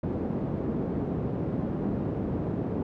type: band-pass noise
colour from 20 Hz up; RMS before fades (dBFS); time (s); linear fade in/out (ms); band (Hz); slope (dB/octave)
pink; -30; 0.03-2.83; 5; 120 to 390; 12
effects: none